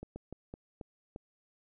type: slowing click train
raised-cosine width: 2 ms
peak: -29 dBFS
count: 6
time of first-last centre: 0.03-1.161 s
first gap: 130 ms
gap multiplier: 1.28
effects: none